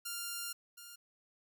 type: tone pair in turn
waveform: 5% pulse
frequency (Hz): 1396.9 / 1405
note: F6 / F6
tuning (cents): 0 / +10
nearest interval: unison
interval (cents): 10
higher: second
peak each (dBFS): -27 / -38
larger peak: first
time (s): 0.05-0.53 / 0.77-0.96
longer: first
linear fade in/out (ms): 10
effects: none